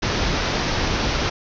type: low-pass noise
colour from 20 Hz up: pink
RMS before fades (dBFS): -22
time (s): 0.02-1.3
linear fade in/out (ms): 10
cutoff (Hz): 6100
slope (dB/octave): 96
effects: none